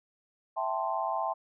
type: chord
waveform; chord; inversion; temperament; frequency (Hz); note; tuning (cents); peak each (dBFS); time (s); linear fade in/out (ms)
sine; A minor seventh; second; equal; 659.3 / 784 / 880 / 1046.5; E5 / G5 / A5 / C6; 0 / 0 / 0 / 0; -34; 0.56-1.34; 20
effects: none